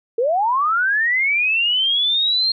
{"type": "linear sweep", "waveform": "sine", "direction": "up", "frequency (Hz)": [440, 4236], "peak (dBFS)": -15, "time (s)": [0.18, 2.52], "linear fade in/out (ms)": 5, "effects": []}